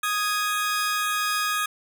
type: tone pair together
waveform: sawtooth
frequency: 1244.5 / 1658.7 Hz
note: D#6 / G#6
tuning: 0 / -3 cents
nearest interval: perfect fourth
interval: 497 cents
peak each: -21 / -24 dBFS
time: 0.03-1.66 s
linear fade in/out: 5 ms
effects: none